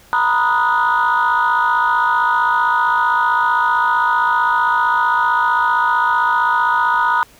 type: chord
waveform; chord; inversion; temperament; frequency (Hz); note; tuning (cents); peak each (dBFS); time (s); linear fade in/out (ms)
sine; B major seventh; third; equal with one note detuned; 932.3 / 987.8 / 1244.5 / 1465.5; A#5 / B5 / D#6 / F#6; 0 / 0 / 0 / -17; -17; 0.13-7.23; 0
effects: tanh soft clip ceiling -7 dBFS + pink hiss -47 dBFS RMS until 7.39 s